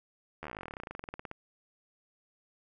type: slowing click train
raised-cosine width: 0.5 ms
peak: -25 dBFS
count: 30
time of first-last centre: 0.43-1.314 s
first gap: 12 ms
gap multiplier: 1.06
effects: none